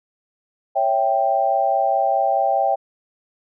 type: chord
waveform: sine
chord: C# diminished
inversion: none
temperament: equal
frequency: 554.4 / 659.3 / 784 Hz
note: C#5 / E5 / G5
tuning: 0 / 0 / 0 cents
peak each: -23 / -21 / -18 dBFS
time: 0.75-2.76 s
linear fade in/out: 20 ms
effects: none